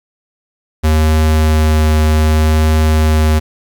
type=tone with vibrato; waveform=square; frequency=77.78 Hz; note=D#2; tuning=in tune; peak=-9 dBFS; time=0.83-3.4 s; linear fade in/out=20 ms; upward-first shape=triangle; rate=0.65 Hz; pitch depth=10 cents each way; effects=8-bit